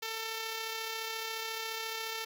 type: tone with amplitude modulation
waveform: 5% pulse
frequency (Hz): 447.1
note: A4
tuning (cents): +28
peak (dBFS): -23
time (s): 0.02-2.25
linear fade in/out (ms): 10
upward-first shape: sine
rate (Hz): 34.3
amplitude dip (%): 30
effects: none